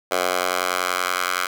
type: tone with high-pass filter sweep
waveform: 10% pulse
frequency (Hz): 90.6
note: F#2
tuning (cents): -36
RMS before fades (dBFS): -23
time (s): 0.11-1.47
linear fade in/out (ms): 5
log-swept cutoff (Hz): 680 to 1300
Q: 1.6
effects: none